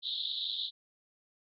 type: band-pass noise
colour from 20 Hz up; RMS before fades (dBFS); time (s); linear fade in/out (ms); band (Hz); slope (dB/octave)
white; -36; 0.02-0.71; 50; 3400 to 4000; 96
effects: none